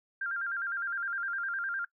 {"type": "tone with vibrato", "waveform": "sine", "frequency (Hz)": 1487, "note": "F#6", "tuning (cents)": 8, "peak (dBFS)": -31, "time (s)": [0.21, 1.85], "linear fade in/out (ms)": 5, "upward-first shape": "square", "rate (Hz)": 9.8, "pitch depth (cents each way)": 110, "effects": ["noise-tail reverb RT60 0.1 s tail -22 dB re dry"]}